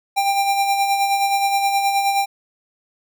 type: tone with tremolo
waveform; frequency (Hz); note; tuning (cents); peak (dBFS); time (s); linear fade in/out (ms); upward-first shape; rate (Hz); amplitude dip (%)
square; 793; G5; +20; -15; 0.16-2.26; 20; sine; 9.5; 45
effects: none